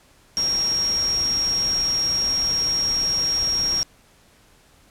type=tone in noise; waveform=sine; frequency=5588 Hz; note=F8; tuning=in tune; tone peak=-19 dBFS; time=0.37-3.83 s; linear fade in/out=0 ms; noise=pink; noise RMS=-34 dBFS; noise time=0.37-3.83 s; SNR=+12 dB; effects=pink hiss -55 dBFS RMS until 4.9 s + low-pass 12000 Hz 12 dB/octave